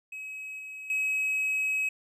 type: tone with level steps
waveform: triangle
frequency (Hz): 2550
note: D#7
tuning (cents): +42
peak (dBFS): -35 / -37 / -24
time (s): 0.12-1.89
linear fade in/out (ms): 5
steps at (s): 0.59 / 0.9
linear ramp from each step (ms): 2
effects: none